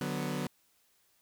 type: chord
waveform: sawtooth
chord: B minor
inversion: first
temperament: equal with one note detuned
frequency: 148.45 / 185 / 246.9 Hz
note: D3 / F#3 / B3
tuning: +19 / 0 / 0 cents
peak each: -33 dBFS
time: 0.01-0.47 s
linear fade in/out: 2 ms
effects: white hiss -70 dBFS RMS until 1.21 s

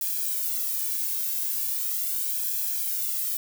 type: noise with flanger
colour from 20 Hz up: violet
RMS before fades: -28 dBFS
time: 0.01-3.37 s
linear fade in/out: 2 ms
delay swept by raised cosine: 1.2 to 1.88 ms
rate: 0.39 Hz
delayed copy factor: +0.9
effects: none

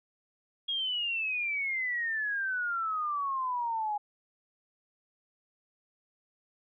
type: exponential sweep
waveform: sine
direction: down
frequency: 3298 to 821 Hz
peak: -29 dBFS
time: 0.68-3.98 s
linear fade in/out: 10 ms
effects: none

